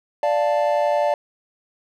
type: chord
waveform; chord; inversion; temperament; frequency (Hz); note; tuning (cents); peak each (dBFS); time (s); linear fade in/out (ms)
triangle; D minor; none; equal; 587.3 / 698.5 / 880; D5 / F5 / A5; 0 / 0 / 0; -17 / -21 / -22; 0.23-1.14; 2
effects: none